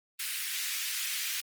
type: high-pass noise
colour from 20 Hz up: pink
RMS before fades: -34 dBFS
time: 0.19-1.41 s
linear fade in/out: 10 ms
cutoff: 1900 Hz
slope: 24 dB/octave
effects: Opus 24 kbps